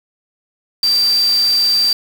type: tone in noise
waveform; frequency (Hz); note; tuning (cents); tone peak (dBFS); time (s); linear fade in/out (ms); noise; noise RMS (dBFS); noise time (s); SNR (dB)
sine; 4683; D8; -6; -11; 0.83-1.93; 2; white; -28; 0.83-1.93; +14
effects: none